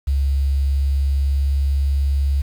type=tone with pitch glide; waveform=sine; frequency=68.9 to 69.5 Hz; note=C#2 to C#2; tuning=-10 to +5 cents; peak=-15 dBFS; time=0.07-2.42 s; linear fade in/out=10 ms; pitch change=+15 cents; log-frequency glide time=0.31-1.84 s; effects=7-bit